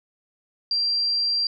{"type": "tone", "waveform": "sine", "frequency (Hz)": 4730, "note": "D8", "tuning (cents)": 12, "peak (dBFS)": -20, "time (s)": [0.71, 1.47], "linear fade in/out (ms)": 2, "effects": []}